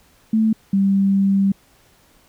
sine tone pair in turn, 220 / 196 Hz, A3 / G3, 0 / 0 cents, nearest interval major second, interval 200 cents, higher first, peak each -13 dBFS, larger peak neither, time 0.33-0.53 / 0.73-1.52 s, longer second, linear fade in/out 5 ms, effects pink hiss -55 dBFS RMS until 2.28 s

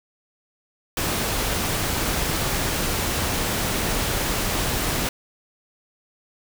pink noise, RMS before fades -24 dBFS, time 0.97-5.09 s, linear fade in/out 2 ms, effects none

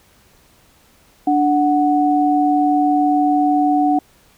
sine tone pair together, 293.7 / 740 Hz, D4 / F#5, 0 / 0 cents, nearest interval octave + major third, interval 1600 cents, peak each -15 dBFS, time 1.27-3.99 s, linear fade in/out 5 ms, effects pink hiss -53 dBFS RMS until 4.37 s

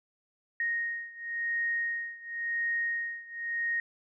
sine beating tone pair, 1864.7 / 1865.64 Hz, A#6 / A#6, 0 / +1 cents, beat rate 0.94 Hz, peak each -32 / -34 dBFS, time 0.6-3.8 s, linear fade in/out 2 ms, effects none

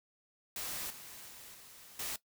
white noise with level steps, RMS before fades -40 / -50 / -52 / -55 / -39 dBFS, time 0.56-2.16 s, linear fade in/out 2 ms, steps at 0.9 / 1.28 / 1.54 / 1.99 s, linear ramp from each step 5 ms, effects noise-tail reverb RT60 0.1 s tail -17 dB re dry

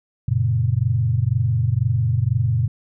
sine chord, F# major, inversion none, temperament equal, 92.5 / 116.54 / 138.59 Hz, F#2 / A#2 / C#3, 0 / 0 / 0 cents, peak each -23 / -18 / -23 dBFS, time 0.28-2.68 s, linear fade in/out 5 ms, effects none

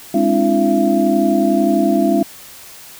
sine tone cluster, 206.1 / 265.5 / 296.8 / 338.7 / 676 Hz, G#3 / C4 / D4 / E4 / E5, -13 / +25 / +18 / +47 / +43 cents, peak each -18 dBFS, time 0.14-2.23 s, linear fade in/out 5 ms, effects white hiss -38 dBFS RMS until 2.99 s

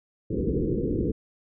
white low-pass noise, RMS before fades -26 dBFS, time 0.3-1.12 s, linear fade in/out 10 ms, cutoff 480 Hz, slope 96 dB/octave, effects none

